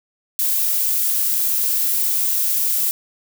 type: noise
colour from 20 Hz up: violet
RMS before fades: -19 dBFS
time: 0.39-2.91 s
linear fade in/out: 0 ms
effects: none